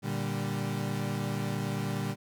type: chord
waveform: 35% pulse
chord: G minor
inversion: first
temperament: equal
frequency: 116.54 / 146.83 / 196 Hz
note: Bb2 / D3 / G3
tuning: 0 / 0 / 0 cents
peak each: -33 dBFS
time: 0.02-2.16 s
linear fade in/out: 50 ms
effects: none